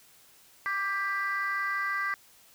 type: chord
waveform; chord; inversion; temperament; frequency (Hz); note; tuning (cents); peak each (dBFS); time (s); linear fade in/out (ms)
sine; G major; second; equal with one note detuned; 1174.7 / 1588 / 1975.5; D6 / G6 / B6; 0 / +22 / 0; -31; 0.66-2.14; 0
effects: tanh soft clip ceiling -22 dBFS + white hiss -58 dBFS RMS until 2.54 s